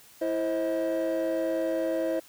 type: tone cluster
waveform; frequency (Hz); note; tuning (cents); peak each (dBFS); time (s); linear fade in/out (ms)
triangle; 329.3 / 526 / 637; E4 / C5 / D#5; -2 / +9 / +41; -27; 0.21-2.2; 10
effects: tanh soft clip ceiling -19 dBFS + white hiss -54 dBFS RMS until 2.28 s